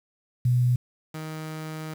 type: tone pair in turn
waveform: sine / sawtooth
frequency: 123.47 / 156.83 Hz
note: B2 / D#3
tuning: 0 / +14 cents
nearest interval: major third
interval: 414 cents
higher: second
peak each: -18 / -29 dBFS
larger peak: first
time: 0.45-0.76 / 1.14-1.94 s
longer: second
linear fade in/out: 5 ms
effects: 8-bit